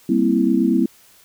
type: chord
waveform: sine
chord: C dominant seventh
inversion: second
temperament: equal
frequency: 196 / 233.1 / 261.6 / 329.6 Hz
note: G3 / Bb3 / C4 / E4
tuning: 0 / 0 / 0 / 0 cents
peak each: -21 / -19 / -19 / -19 dBFS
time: 0.09-0.86 s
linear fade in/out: 5 ms
effects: white hiss -51 dBFS RMS until 1.24 s